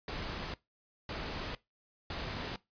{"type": "noise bursts", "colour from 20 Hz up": "pink", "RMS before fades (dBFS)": -39, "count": 3, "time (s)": [0.08, 2.56], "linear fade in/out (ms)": 2, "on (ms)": 460, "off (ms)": 550, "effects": ["noise-tail reverb RT60 0.2 s tail -20 dB re dry", "resampled to 11025 Hz"]}